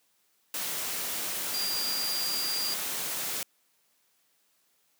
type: tone in noise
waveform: sine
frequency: 4774 Hz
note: D8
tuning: 28 cents sharp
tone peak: -30 dBFS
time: 1.54-2.74 s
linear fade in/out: 2 ms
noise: white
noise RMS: -33 dBFS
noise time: 0.54-3.43 s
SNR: 0 dB
effects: white hiss -70 dBFS RMS until 4.99 s + high-pass 150 Hz 12 dB/octave